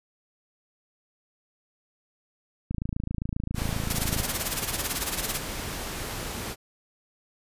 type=click train; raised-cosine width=5 ms; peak=-17 dBFS; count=42; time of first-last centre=2.71-4.201 s; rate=27.5 Hz
type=noise; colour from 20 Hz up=pink; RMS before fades=-34 dBFS; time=3.54-6.56 s; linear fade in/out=50 ms
type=noise with tremolo; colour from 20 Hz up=white; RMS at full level=-27 dBFS; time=3.9-5.39 s; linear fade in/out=2 ms; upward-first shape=sine; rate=18 Hz; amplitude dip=90%
effects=resampled to 32000 Hz